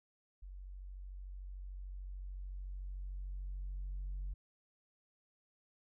sine tone with level ramp, 46.75 Hz, F#1, 19 cents sharp, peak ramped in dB -46 to -36 dBFS, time 0.42-4.34 s, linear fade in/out 10 ms, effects tanh soft clip ceiling -36 dBFS

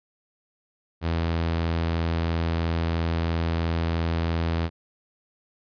sawtooth tone, 83 Hz, E2, 12 cents sharp, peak -19 dBFS, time 1.01-4.7 s, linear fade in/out 50 ms, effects resampled to 11025 Hz

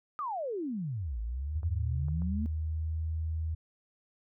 sine exponential two-way sweep, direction down then up, 1267 to 53 to 228.3 Hz, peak -32 dBFS, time 0.19-2.46 s, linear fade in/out 0 ms, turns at 1.2 s
sine tone with pitch glide, 78.1 to 79.97 Hz, D#2 to D#2, +7 to +48 cents, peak -30 dBFS, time 1.55-3.55 s, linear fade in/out 10 ms, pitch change +41 cents, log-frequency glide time 2.39-3.01 s
clicks, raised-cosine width 1 ms, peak -38 dBFS, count 3, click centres 1.632 / 2.084 / 2.22 s
effects none

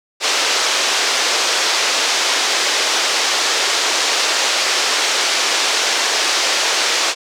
white band-pass noise, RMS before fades -17 dBFS, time 0.2-7.15 s, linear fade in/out 50 ms, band 360 to 6200 Hz, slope 24 dB/octave, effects none

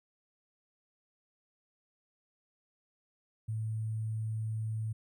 sine tone with sample-and-hold, 110 Hz, A2, in tune, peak -32 dBFS, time 3.48-4.93 s, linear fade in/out 10 ms, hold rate 8820 Hz, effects none

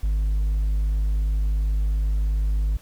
sine tone with hard clipping, 51.4 Hz, G#1, 17 cents flat, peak -20 dBFS, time 0.03-2.77 s, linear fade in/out 5 ms, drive 2 dB, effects pink hiss -52 dBFS RMS until 2.81 s

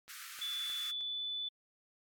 click train, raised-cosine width 0.2 ms, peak -38 dBFS, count 4, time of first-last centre 0.08-1.009 s, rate 3.23 Hz
pink high-pass noise, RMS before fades -48 dBFS, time 0.08-0.92 s, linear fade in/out 20 ms, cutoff 1200 Hz, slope 96 dB/octave
sine tone with pitch glide, 3466 to 3488 Hz, A7 to A7, -27 to -16 cents, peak -36 dBFS, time 0.41-1.49 s, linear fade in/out 10 ms, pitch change +11 cents, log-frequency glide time 0.87-1.23 s
effects AAC 64 kbps

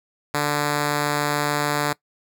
5% pulse tone, 146.83 Hz, D3, in tune, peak -9 dBFS, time 0.34-1.93 s, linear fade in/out 5 ms, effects noise-tail reverb RT60 0.1 s tail -21 dB re dry

